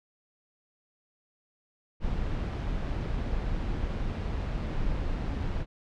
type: noise with amplitude modulation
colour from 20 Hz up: brown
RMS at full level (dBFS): -29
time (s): 2-5.66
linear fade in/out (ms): 50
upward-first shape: sine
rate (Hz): 154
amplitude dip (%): 30
effects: low-pass 4000 Hz 12 dB/octave